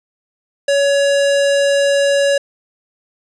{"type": "tone", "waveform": "square", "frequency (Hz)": 562, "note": "C#5", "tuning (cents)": 24, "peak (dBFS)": -12, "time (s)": [0.68, 2.38], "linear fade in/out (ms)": 5, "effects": ["resampled to 22050 Hz", "7-bit"]}